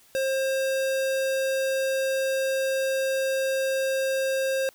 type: tone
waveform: square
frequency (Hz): 533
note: C5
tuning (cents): +32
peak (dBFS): -24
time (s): 0.15-4.69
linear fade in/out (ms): 0
effects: white hiss -57 dBFS RMS until 4.74 s